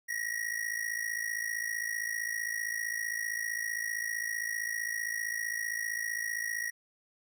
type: ring-modulated tone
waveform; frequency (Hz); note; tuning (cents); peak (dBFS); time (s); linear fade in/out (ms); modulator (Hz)
square; 1900; A#6; +33; -30; 0.08-6.71; 20; 27.7
effects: none